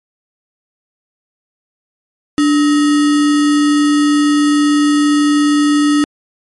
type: tone with sample-and-hold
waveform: sine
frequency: 293.7 Hz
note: D4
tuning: in tune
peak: -8 dBFS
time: 2.38-6.04 s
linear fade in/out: 0 ms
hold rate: 1575 Hz
effects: MP3 48 kbps